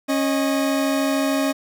40% pulse tone pair together, 273.8 / 621 Hz, C#4 / D#5, -21 / -3 cents, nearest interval octave + major second, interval 1418 cents, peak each -19 / -23 dBFS, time 0.08-1.53 s, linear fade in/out 20 ms, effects none

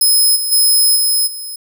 5% pulse tone with level steps, 5120 Hz, D#8, 49 cents sharp, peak -3 / -11 / -3 / -6 / -19 dBFS, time 0.01-1.56 s, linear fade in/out 5 ms, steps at 0.35 / 0.51 / 0.95 / 1.26 s, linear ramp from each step 20 ms, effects none

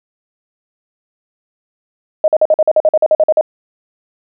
sine tone bursts, 622.3 Hz, D#5, in tune, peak -6 dBFS, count 14, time 2.24-3.411 s, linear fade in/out 2 ms, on 40 ms, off 47 ms, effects none

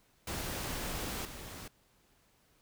pink noise with level steps, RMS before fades -38 / -46 dBFS, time 0.27-1.68 s, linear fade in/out 5 ms, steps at 1.25 s, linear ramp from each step 2 ms, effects pink hiss -69 dBFS RMS until 2.61 s

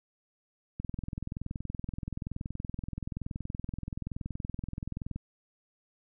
click train, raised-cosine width 5 ms, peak -23 dBFS, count 93, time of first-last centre 0.8-5.16 s, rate 21.1 Hz, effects none

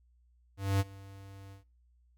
square tone with ADSR envelope, 98 Hz, G2, in tune, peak -25 dBFS, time 0.57-1.64 s, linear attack 230 ms, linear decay 34 ms, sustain -23 dB, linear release 120 ms, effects noise-tail reverb RT60 0.3 s tail -19 dB re dry + added 60 Hz sine -63 dBFS peak until 2.17 s

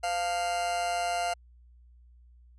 40% pulse tone with amplitude modulation, 698.5 Hz, F5, in tune, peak -24 dBFS, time 0.03-1.34 s, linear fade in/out 10 ms, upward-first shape sine, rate 187 Hz, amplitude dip 60%, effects added 60 Hz sine -53 dBFS peak until 2.58 s + resampled to 24000 Hz

